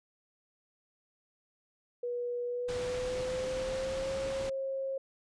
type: tone with pitch glide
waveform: sine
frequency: 484.8 to 537.9 Hz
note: B4 to C5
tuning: -32 to +48 cents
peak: -32 dBFS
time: 2.03-4.98 s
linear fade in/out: 5 ms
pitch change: +180 cents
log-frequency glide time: 2.45-4.17 s
type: low-pass noise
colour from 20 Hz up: pink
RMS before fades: -42 dBFS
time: 2.68-4.5 s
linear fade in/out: 10 ms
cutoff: 7300 Hz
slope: 12 dB/octave
effects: resampled to 22050 Hz